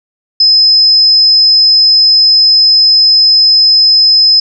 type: tone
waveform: sine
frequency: 5100 Hz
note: D#8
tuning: 42 cents sharp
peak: -3 dBFS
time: 0.4-4.4 s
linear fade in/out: 5 ms
effects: none